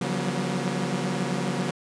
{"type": "tone cluster", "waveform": "sawtooth", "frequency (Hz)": [140, 172.7, 183.4, 190.9, 240.3], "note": ["C#3", "F3", "F#3", "G3", "B3"], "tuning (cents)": [18, -19, -15, -46, -47], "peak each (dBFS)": -28, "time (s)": [0.01, 1.71], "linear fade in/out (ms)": 5, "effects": ["resampled to 22050 Hz"]}